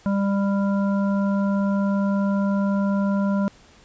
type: harmonic tone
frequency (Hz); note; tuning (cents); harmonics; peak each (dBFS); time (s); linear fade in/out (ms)
198.6; G3; +23; 1 / 3 / 5 / 7; -19 / -29 / -33 / -36; 0.06-3.48; 0
effects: pink hiss -52 dBFS RMS until 3.84 s + resampled to 16000 Hz